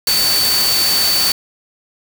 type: tone in noise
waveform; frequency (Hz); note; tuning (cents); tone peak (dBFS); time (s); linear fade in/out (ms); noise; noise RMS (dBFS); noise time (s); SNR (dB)
sine; 4522; C#8; +34; -14; 0.07-1.32; 2; white; -18; 0.07-1.32; +1
effects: none